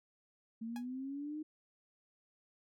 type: linear sweep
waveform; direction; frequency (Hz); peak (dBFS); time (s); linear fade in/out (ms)
sine; up; 221.9 to 311.1; -39; 0.61-1.43; 10
type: tone with exponential decay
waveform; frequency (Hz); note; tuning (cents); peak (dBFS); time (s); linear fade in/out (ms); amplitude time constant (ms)
sawtooth; 830.6; G#5; 0; -40; 0.76-0.86; 1; 20
effects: none